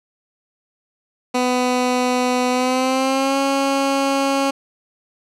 15% pulse tone with pitch glide, 250 to 274.2 Hz, B3 to C#4, +21 to -19 cents, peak -10 dBFS, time 1.34-4.51 s, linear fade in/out 10 ms, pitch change +160 cents, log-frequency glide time 2.5-3.38 s, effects low-pass 9000 Hz 12 dB/octave

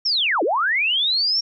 sine linear two-way sweep, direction down then up, 5588 to 293.9 to 5588 Hz, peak -17 dBFS, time 0.05-1.41 s, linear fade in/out 10 ms, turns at 0.43 s, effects none

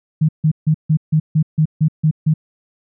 sine tone bursts, 155.56 Hz, D#3, in tune, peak -10 dBFS, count 10, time 0.21-2.34 s, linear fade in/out 10 ms, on 78 ms, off 150 ms, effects none

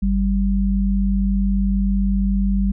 sine tone pair together, 49 / 196 Hz, G1 / G3, 0 / 0 cents, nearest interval 2 octaves, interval 2400 cents, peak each -18 dBFS, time 0.02-2.72 s, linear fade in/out 10 ms, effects none

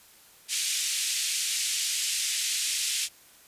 white band-pass noise, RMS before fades -29 dBFS, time 0.48-3.09 s, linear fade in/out 50 ms, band 2300 to 9200 Hz, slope 24 dB/octave, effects white hiss -55 dBFS RMS until 3.47 s + resampled to 32000 Hz

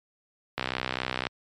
click train, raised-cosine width 0.3 ms, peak -11 dBFS, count 45, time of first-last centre 0.58-1.269 s, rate 63.9 Hz, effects high-pass 80 Hz 12 dB/octave + MP3 64 kbps

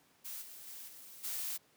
blue noise with level steps, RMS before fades -44 / -51 / -48 / -53 / -39 dBFS, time 0.24-1.58 s, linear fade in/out 20 ms, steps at 0.41 / 0.66 / 0.87 / 1.23 s, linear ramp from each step 20 ms, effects pink hiss -68 dBFS RMS until 1.76 s + high-pass 150 Hz 12 dB/octave

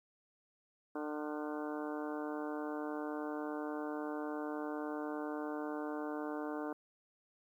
harmonic tone with a mistuned harmonic, 150.3 Hz, D3, 40 cents sharp, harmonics 2 / 3 / 4 / 5 / 6 / 7 / 8 / 9 / 10, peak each -40 / -44 / -46 / -48 / -50 / -51 / -52 / -53 / -54 dBFS, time 0.95-6.73 s, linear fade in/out 5 ms, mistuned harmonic 9, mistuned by +66 cents, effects 12-bit

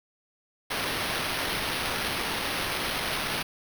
white noise with sample-and-hold, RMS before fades -30 dBFS, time 0.7-3.43 s, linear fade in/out 10 ms, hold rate 7350 Hz, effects none

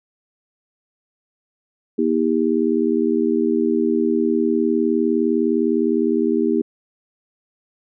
harmonic tone, 79.7 Hz, D#2, 42 cents sharp, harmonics 3 / 4 / 5, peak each -20 / -20 / -20 dBFS, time 1.98-6.62 s, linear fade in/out 10 ms, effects none

